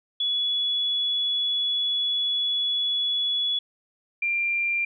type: tone pair in turn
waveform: sine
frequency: 3397 / 2380 Hz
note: G#7 / D7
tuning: +38 / +22 cents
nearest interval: tritone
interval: 616 cents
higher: first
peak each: -22 dBFS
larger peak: neither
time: 0.2-3.59 / 4.22-4.85 s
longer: first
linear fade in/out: 5 ms
effects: none